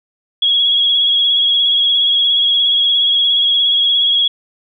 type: tone with vibrato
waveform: sine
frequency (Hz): 3322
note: G#7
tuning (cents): 0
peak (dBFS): -10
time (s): 0.42-4.28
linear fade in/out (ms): 5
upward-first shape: sine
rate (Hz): 17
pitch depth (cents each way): 32
effects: none